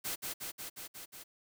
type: noise with echo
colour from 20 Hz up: white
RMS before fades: -37 dBFS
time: 0.04-0.16 s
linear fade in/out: 20 ms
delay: 180 ms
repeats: 6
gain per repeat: -2 dB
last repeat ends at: 1.24 s
effects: none